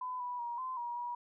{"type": "tone with pitch steps", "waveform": "sine", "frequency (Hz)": [1007, 983, 950, 1029, 954, 964], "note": ["B5", "B5", "A#5", "C6", "A#5", "B5"], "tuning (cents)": [33, -8, 33, -29, 40, -42], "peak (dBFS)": -36, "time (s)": [0.01, 1.15], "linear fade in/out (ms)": 5, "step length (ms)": 190, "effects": []}